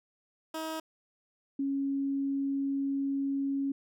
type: tone pair in turn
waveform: 15% pulse / sine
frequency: 318.5 / 275.8 Hz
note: D#4 / C#4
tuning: +41 / -9 cents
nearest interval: major second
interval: 250 cents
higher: first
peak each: -28 dBFS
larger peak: neither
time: 0.54-0.8 / 1.59-3.72 s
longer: second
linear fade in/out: 5 ms
effects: none